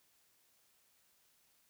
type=silence; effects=white hiss -72 dBFS RMS until 1.69 s